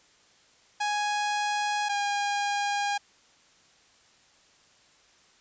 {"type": "tone pair in turn", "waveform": "sawtooth", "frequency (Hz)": [830.6, 813.5], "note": ["G#5", "G#5"], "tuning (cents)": [0, -36], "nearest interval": "unison", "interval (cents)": 36, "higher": "first", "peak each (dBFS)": -22, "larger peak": "neither", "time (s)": [[0.8, 1.89], [1.89, 2.98]], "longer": "neither", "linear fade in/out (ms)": 10, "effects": ["white hiss -60 dBFS RMS until 5.4 s", "resampled to 16000 Hz"]}